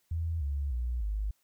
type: tone with pitch steps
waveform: sine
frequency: 82.41 / 70.51 / 60.33 / 51.62 Hz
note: E2 / C#2 / B1 / G#1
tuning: 0 / +30 / -40 / -10 cents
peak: -29 dBFS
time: 0.11-1.31 s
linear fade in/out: 5 ms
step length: 300 ms
effects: white hiss -73 dBFS RMS until 1.43 s